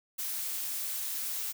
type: noise with ADSR envelope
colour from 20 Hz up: blue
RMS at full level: -33 dBFS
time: 0.18-1.53 s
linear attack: 14 ms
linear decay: 6 ms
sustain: -2 dB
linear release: 24 ms
effects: none